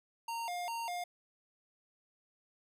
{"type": "tone with vibrato", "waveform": "square", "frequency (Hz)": 809, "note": "G#5", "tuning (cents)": -46, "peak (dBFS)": -37, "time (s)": [0.28, 1.04], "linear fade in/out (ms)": 5, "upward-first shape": "square", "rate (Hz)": 2.5, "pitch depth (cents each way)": 230, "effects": ["resampled to 32000 Hz"]}